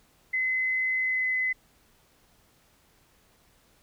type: tone with pitch glide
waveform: sine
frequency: 2039 to 2027 Hz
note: C7 to B6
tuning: -45 to +45 cents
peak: -24 dBFS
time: 0.33-1.53 s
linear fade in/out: 10 ms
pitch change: -10 cents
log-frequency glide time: 0.99-1.28 s
effects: pink hiss -63 dBFS RMS until 3.82 s